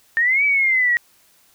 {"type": "exponential two-way sweep", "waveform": "sine", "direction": "up then down", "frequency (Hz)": [1798, 2311, 1891], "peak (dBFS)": -14, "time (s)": [0.17, 0.97], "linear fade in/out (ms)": 0, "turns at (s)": 0.44, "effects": ["white hiss -56 dBFS RMS until 1.54 s"]}